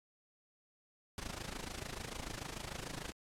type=noise with amplitude modulation; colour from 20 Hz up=pink; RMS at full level=-40 dBFS; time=1.18-3.12 s; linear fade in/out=0 ms; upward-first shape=sine; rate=26.8 Hz; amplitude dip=80%; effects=low-pass 9000 Hz 12 dB/octave + MP3 96 kbps